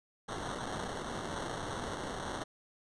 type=noise with sample-and-hold; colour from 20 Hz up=white; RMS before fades=-39 dBFS; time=0.28-2.44 s; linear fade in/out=10 ms; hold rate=2450 Hz; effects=resampled to 22050 Hz